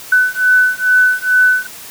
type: beating tone pair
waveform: sine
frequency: 1500 / 1502.3 Hz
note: F#6 / F#6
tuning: +23 / +26 cents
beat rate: 2.3 Hz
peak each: -12 dBFS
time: 0.12-1.67 s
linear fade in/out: 5 ms
effects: white hiss -33 dBFS RMS until 1.9 s + high-pass 60 Hz 12 dB/octave